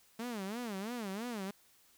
sawtooth tone with vibrato, 216.5 Hz, A3, 28 cents flat, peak -34 dBFS, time 0.19-1.51 s, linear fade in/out 5 ms, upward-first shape sine, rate 3 Hz, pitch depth 230 cents each way, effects white hiss -66 dBFS RMS until 1.97 s

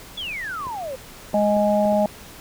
sine exponential sweep, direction down, 3520 to 502 Hz, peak -27 dBFS, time 0.17-0.96 s, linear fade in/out 10 ms
clicks, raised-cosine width 2 ms, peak -24 dBFS, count 5, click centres 0.669 / 1.334 / 1.567 / 1.855 / 1.927 s
harmonic tone, 207.7 Hz, G#3, in tune, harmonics 1 / 3 / 4, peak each -21 / -18 / -24 dBFS, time 1.34-2.06 s, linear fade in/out 2 ms
effects pink hiss -42 dBFS RMS until 2.4 s

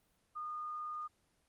sine tone, 1223 Hz, D#6, 30 cents flat, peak -39 dBFS, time 0.35-1.08 s, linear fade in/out 20 ms, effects pink hiss -75 dBFS RMS until 1.48 s + Opus 24 kbps

